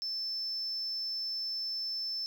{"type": "tone", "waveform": "sine", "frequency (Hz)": 5290, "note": "E8", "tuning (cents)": 5, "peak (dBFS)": -32, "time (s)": [0.02, 2.26], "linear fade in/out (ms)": 0, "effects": ["tanh soft clip ceiling -28 dBFS", "10-bit"]}